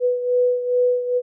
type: beating tone pair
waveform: sine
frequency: 493.9 / 496.3 Hz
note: B4 / B4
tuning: 0 / +8 cents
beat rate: 2.4 Hz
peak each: -17 / -23 dBFS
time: 0-1.22 s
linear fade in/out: 50 ms
effects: none